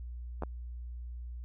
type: clicks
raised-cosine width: 1 ms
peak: -22 dBFS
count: 2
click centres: 0.423 / 0.435 s
effects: added 60 Hz sine -39 dBFS peak until 1.44 s